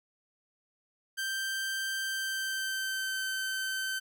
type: tone with pitch glide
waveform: sawtooth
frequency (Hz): 1568 to 1542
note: G6 to G6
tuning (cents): 0 to -29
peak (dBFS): -28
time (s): 1.17-4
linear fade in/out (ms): 20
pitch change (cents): -29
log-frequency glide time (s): 2.01-3.24
effects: none